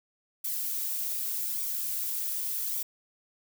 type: noise with flanger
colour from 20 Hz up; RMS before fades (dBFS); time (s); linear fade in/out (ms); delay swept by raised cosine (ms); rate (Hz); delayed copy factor
violet; -32; 0.44-2.83; 5; 0.86 to 4.16; 0.85; +0.5
effects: none